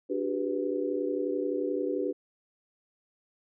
sine chord, G major seventh, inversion second, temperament equal with one note detuned, 293.7 / 370 / 401.4 / 493.9 Hz, D4 / F#4 / G4 / B4, 0 / 0 / +41 / 0 cents, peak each -33 dBFS, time 0.09-2.13 s, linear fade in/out 20 ms, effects none

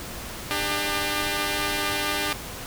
5% pulse tone pair together, 298.9 / 400 Hz, D4 / G4, +31 / +35 cents, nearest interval perfect fourth, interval 504 cents, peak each -16 dBFS, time 0.51-2.33 s, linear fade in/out 0 ms, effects pink hiss -36 dBFS RMS until 2.66 s

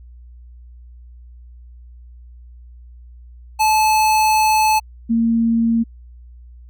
square / sine tone pair in turn, 866 / 229.4 Hz, A5 / A#3, -28 / -28 cents, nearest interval octave + major seventh, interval 2300 cents, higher first, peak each -13 dBFS, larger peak neither, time 3.59-4.8 / 5.09-5.84 s, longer first, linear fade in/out 20 ms, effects added 60 Hz sine -38 dBFS peak until 6.69 s

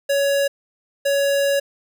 square tone pair in turn, 560 / 560 Hz, C#5 / C#5, +18 / +18 cents, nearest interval unison, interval 0 cents, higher neither, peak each -17 dBFS, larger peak neither, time 0.09-0.48 / 1.05-1.6 s, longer second, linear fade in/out 10 ms, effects none

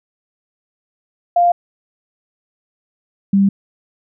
sine tone pair in turn, 698.5 / 197.2 Hz, F5 / G3, 0 / +11 cents, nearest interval octave + minor seventh, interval 2189 cents, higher first, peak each -9 dBFS, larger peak neither, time 1.36-1.52 / 3.33-3.49 s, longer neither, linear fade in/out 5 ms, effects none

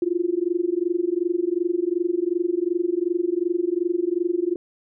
sine tone with amplitude modulation, 349.2 Hz, F4, in tune, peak -16 dBFS, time 0.02-4.56 s, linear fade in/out 2 ms, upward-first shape sine, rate 22.7 Hz, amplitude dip 95%, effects none

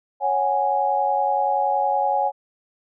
sine chord, C# suspended fourth, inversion none, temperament equal, 554.4 / 740 / 830.6 Hz, C#5 / F#5 / G#5, 0 / 0 / 0 cents, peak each -25 / -24 / -20 dBFS, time 0.2-2.32 s, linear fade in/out 50 ms, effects none

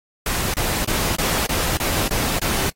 pink noise bursts, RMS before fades -22 dBFS, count 8, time 0.26-2.696 s, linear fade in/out 2 ms, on 280 ms, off 28 ms, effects noise-tail reverb RT60 0.1 s tail -25 dB re dry + AAC 48 kbps

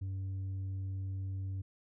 sine tone with tanh clipping, 95.9 Hz, G2, 37 cents flat, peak -36 dBFS, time 0.01-1.62 s, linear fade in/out 10 ms, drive 3 dB, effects none

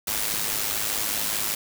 white noise with amplitude modulation, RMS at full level -24 dBFS, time 0.07-1.55 s, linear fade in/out 5 ms, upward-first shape sine, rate 105 Hz, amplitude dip 60%, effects none

